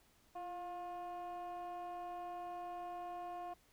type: tone with frequency modulation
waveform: sine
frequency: 708 Hz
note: F5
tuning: 23 cents sharp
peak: -40 dBFS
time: 0.35-3.54 s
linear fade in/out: 10 ms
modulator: 364 Hz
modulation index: 0.69
effects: tanh soft clip ceiling -42 dBFS + pink hiss -70 dBFS RMS until 3.72 s